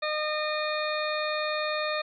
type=harmonic tone; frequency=610 Hz; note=D#5; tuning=34 cents flat; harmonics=1 / 2 / 3 / 4 / 6 / 7; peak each=-30 / -33 / -35 / -36 / -38 / -38 dBFS; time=0.02-2.02 s; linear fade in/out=10 ms; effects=none